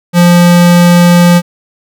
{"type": "tone", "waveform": "square", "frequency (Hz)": 174.61, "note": "F3", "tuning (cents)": 0, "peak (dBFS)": -3, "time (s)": [0.13, 1.42], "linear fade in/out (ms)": 50, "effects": []}